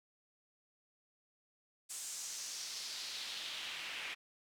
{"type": "noise with band-pass filter sweep", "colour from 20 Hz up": "pink", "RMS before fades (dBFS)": -44, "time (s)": [1.89, 4.15], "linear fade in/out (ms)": 20, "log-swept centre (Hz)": [8100, 2400], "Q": 2.1, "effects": []}